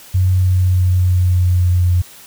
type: tone with pitch glide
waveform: sine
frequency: 92.5 to 88.94 Hz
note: F#2 to F2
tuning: 0 to +32 cents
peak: -10 dBFS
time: 0.14-2.02 s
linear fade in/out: 10 ms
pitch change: -68 cents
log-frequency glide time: 0.3-1.91 s
effects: white hiss -40 dBFS RMS until 2.26 s